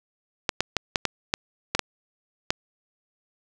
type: clicks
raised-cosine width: 0.2 ms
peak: -4 dBFS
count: 9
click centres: 0.492 / 0.606 / 0.767 / 0.958 / 1.053 / 1.339 / 1.75 / 1.793 / 2.505 s
effects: none